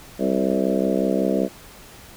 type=harmonic tone with a mistuned harmonic; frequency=65.41 Hz; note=C2; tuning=in tune; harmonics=3 / 4 / 5 / 6 / 7 / 8 / 9 / 10; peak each=-24 / -25 / -26 / -27 / -27 / -28 / -29 / -29 dBFS; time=0.18-1.49 s; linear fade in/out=50 ms; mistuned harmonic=8; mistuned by=+21 cents; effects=pink hiss -44 dBFS RMS until 2.16 s